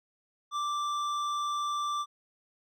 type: tone with hard clipping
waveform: sine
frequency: 1174.7 Hz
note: D6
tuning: in tune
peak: -31 dBFS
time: 0.51-2.06 s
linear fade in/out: 50 ms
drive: 10 dB
effects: none